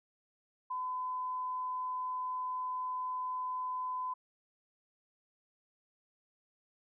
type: tone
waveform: sine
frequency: 1012 Hz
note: B5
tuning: 42 cents sharp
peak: -34 dBFS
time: 0.7-4.14 s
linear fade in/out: 10 ms
effects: none